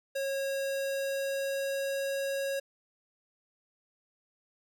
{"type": "tone with pitch glide", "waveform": "square", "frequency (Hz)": [546, 549.5], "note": ["C#5", "C#5"], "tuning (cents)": [-26, -15], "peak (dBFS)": -31, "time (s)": [0.15, 2.6], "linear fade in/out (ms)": 10, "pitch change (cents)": 11, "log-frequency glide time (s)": [0.43, 2.18], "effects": []}